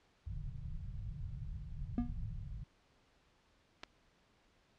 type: low-pass noise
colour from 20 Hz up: pink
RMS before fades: -43 dBFS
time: 0.26-2.64 s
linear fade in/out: 10 ms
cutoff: 160 Hz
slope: 48 dB/octave
type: tone with exponential decay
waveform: triangle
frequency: 240.2 Hz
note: B3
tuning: 48 cents flat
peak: -26 dBFS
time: 1.98-2.16 s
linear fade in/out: 0 ms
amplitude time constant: 39 ms
type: clicks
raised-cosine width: 0.2 ms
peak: -28 dBFS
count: 2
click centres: 3.834 / 3.837 s
effects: pink hiss -71 dBFS RMS until 4.78 s + low-pass 5000 Hz 12 dB/octave